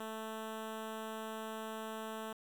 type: tone with notch filter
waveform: 10% pulse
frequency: 220 Hz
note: A3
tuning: in tune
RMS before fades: -43 dBFS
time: 0-2.33 s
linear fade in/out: 5 ms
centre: 5000 Hz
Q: 1.4
effects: 10-bit